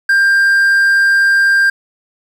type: tone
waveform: triangle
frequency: 1592 Hz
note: G6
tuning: 26 cents sharp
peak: -6 dBFS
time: 0.09-1.7 s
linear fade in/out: 5 ms
effects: 7-bit